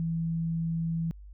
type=tone; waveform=sine; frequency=164.81 Hz; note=E3; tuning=in tune; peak=-27 dBFS; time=0-1.11 s; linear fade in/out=0 ms; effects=added 50 Hz sine -44 dBFS peak until 1.33 s

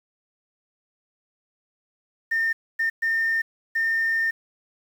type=tone bursts at uneven times; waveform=sine; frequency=1814 Hz; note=A#6; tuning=48 cents flat; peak=-19 dBFS; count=4; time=2.31-2.53 / 2.79-2.9 / 3.02-3.42 / 3.75-4.31 s; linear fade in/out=10 ms; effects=tanh soft clip ceiling -16 dBFS + 8-bit

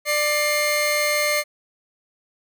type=tone pair together; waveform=sawtooth; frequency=592.8 / 2118 Hz; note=D5 / C7; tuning=+16 / +21 cents; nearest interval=octave + minor seventh; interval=2205 cents; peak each=-18 dBFS; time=0.05-1.44 s; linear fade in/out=50 ms; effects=none

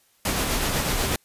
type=noise with tremolo; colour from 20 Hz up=pink; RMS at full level=-23 dBFS; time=0.25-1.16 s; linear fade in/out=2 ms; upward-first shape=sine; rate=8.1 Hz; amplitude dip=30%; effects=white hiss -62 dBFS RMS until 1.24 s + resampled to 32000 Hz

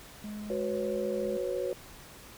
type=tone; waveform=triangle; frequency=210 Hz; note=G#3; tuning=19 cents sharp; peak=-35 dBFS; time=0.24-1.37 s; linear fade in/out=0 ms
type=chord; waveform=sine; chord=F# suspended fourth; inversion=none; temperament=equal with one note detuned; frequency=370 / 493.9 / 548.3 Hz; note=F#4 / B4 / C#5; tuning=0 / 0 / -19 cents; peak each=-34 dBFS; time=0.5-1.73 s; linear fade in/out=2 ms
effects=pink hiss -50 dBFS RMS until 2.37 s

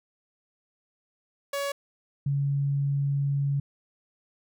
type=tone pair in turn; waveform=sawtooth / sine; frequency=562 / 140.5 Hz; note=C#5 / C#3; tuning=+24 / +24 cents; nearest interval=2 octaves; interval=2400 cents; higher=first; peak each=-24 / -23 dBFS; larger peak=second; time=1.53-1.72 / 2.26-3.6 s; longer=second; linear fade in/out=5 ms; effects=none

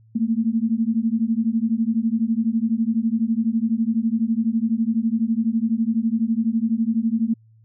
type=beating tone pair; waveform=sine; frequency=220 / 232 Hz; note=A3 / A#3; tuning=0 / -8 cents; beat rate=12 Hz; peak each=-21 dBFS; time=0.15-7.34 s; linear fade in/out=10 ms; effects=added 111 Hz sine -50 dBFS peak until 7.64 s

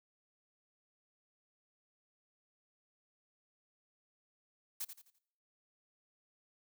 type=noise with echo; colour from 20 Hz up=blue; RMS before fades=-39 dBFS; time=4.8-4.85 s; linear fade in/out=10 ms; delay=85 ms; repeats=4; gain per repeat=-9 dB; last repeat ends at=5.19 s; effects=noise-tail reverb RT60 0.8 s tail -25 dB re dry

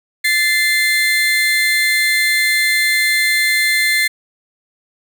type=tone pair together; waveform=35% pulse; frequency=1749.1 / 2080 Hz; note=A6 / C7; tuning=-11 / -11 cents; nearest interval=minor third; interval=300 cents; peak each=-17 / -12 dBFS; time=0.24-4.08 s; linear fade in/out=10 ms; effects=none

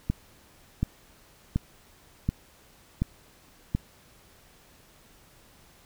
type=click train; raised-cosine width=5 ms; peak=-12 dBFS; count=6; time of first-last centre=0.1-3.75 s; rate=1.37 Hz; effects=pink hiss -57 dBFS RMS until 5.85 s

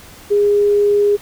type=tone; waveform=sine; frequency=410 Hz; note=G#4; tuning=22 cents flat; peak=-10 dBFS; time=0.3-1.17 s; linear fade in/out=20 ms; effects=pink hiss -40 dBFS RMS until 1.21 s

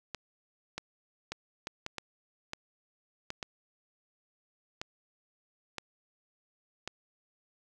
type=clicks; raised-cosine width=0.2 ms; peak=-19 dBFS; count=12; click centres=0.147 / 0.78 / 1.32 / 1.671 / 1.864 / 1.983 / 2.534 / 3.304 / 3.428 / 4.815 / 5.783 / 6.876 s; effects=none

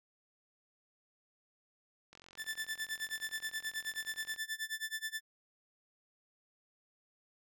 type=click train; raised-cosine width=0.2 ms; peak=-37 dBFS; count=101; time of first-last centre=2.13-4.362 s; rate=44.8 Hz
type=tone with tremolo; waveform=sawtooth; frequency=1760 Hz; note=A6; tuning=in tune; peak=-31 dBFS; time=2.37-5.21 s; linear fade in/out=50 ms; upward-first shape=sine; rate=9.4 Hz; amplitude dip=95%
effects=none

